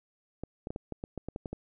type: clicks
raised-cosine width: 2 ms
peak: -23 dBFS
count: 11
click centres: 0.436 / 0.671 / 0.705 / 0.761 / 0.923 / 1.039 / 1.177 / 1.286 / 1.361 / 1.458 / 1.53 s
effects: none